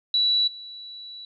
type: tone with level steps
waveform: sine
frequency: 3935 Hz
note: B7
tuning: 7 cents flat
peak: -18 / -37 dBFS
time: 0.14-1.25 s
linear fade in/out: 2 ms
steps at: 0.47 s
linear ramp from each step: 10 ms
effects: none